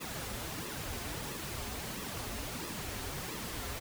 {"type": "noise with flanger", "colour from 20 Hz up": "pink", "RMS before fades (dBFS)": -40, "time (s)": [0, 3.8], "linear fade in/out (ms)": 20, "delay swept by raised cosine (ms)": [1.3, 6.4], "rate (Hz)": 1.5, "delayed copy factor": -0.65, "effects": []}